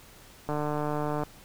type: click train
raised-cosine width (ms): 1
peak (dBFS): -17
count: 112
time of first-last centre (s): 0.49-1.235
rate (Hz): 149
effects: pink hiss -52 dBFS RMS until 1.44 s

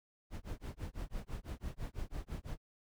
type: noise with tremolo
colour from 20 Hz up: brown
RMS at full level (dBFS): -39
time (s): 0.3-2.58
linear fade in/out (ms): 50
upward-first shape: sine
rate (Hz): 6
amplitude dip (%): 100
effects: none

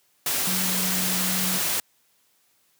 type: tone in noise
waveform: sine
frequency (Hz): 185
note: F#3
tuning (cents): 0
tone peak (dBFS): -29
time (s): 0.47-1.58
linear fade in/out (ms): 2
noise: white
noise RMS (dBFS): -25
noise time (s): 0.26-1.8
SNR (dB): -7
effects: white hiss -65 dBFS RMS until 2.79 s + high-pass 100 Hz 12 dB/octave

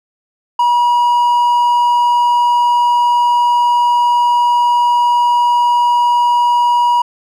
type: tone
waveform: triangle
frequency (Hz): 963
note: B5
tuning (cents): -44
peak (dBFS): -7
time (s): 0.59-7.02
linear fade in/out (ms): 5
effects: none

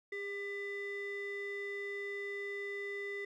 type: ring-modulated tone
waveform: triangle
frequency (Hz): 797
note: G5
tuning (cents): +28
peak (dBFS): -33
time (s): 0.12-3.25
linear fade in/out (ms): 5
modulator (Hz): 1200
effects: none

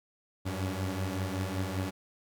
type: tone cluster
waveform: sawtooth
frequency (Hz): 93.1 / 98.3 / 283.7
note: F#2 / G2 / C#4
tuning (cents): +11 / +5 / +40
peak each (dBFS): -30 / -32 / -35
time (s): 0.45-1.91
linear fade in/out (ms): 20
effects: none

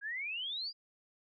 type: exponential sweep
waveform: sine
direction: up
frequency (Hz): 1600 to 4937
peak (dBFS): -36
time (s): 0.01-0.73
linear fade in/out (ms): 50
effects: none

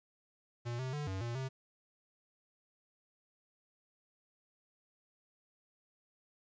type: tone with pitch steps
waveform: square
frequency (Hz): 119.3 / 130 / 147.6 / 95.2 / 118.2 / 132.1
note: A#2 / C3 / D3 / F#2 / A#2 / C3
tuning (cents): +41 / -11 / +9 / +50 / +24 / +17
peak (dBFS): -37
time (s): 0.65-1.49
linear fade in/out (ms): 20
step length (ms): 140
effects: resampled to 16000 Hz + 11-bit

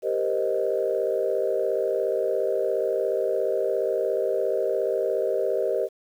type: chord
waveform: sine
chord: C minor seventh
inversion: second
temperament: equal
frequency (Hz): 392 / 466.2 / 523.3 / 622.3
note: G4 / Bb4 / C5 / Eb5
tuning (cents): 0 / 0 / 0 / 0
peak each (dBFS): -27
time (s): 0.02-5.89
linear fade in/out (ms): 50
effects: tanh soft clip ceiling -12 dBFS + 9-bit

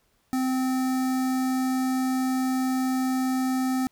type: tone with notch filter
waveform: square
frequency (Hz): 258.9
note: C4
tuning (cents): -18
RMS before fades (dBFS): -25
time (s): 0.33-3.87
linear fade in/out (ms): 0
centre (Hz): 3000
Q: 1.1
effects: pink hiss -68 dBFS RMS until 3.91 s

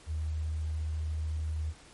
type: tone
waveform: sine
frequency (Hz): 78.1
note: D#2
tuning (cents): +7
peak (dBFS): -30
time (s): 0.06-1.74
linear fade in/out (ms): 50
effects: pink hiss -55 dBFS RMS until 1.93 s + MP3 48 kbps

